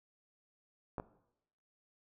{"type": "clicks", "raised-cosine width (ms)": 1, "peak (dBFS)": -25, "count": 2, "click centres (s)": [0.982, 0.999], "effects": ["noise-tail reverb RT60 0.8 s tail -17 dB re dry"]}